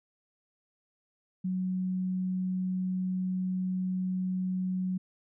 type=tone; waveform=sine; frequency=185 Hz; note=F#3; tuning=in tune; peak=-28 dBFS; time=1.44-4.98 s; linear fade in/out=10 ms; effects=none